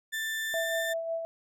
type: tone with pitch glide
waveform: 35% pulse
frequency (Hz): 1774 to 1785.3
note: A6 to A6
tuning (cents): +14 to +25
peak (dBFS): -29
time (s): 0.12-0.94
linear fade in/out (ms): 20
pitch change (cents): +11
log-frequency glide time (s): 0.42-0.76
type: tone with tremolo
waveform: sine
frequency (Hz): 660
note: E5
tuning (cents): +2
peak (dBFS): -28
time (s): 0.54-1.25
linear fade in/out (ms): 0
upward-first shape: sine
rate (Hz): 5.5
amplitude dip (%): 45
effects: none